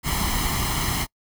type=noise with comb filter; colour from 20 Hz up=pink; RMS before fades=-24 dBFS; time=0.03-1.07 s; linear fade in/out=50 ms; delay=0.97 ms; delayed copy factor=+0.7; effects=noise-tail reverb RT60 0.1 s tail -26 dB re dry